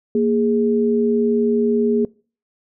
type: tone pair together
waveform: sine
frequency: 233.1 / 414.7 Hz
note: A#3 / G#4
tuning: 0 / -3 cents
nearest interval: minor seventh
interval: 997 cents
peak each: -17 dBFS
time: 0.15-2.05 s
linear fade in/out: 2 ms
effects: noise-tail reverb RT60 0.4 s tail -24 dB re dry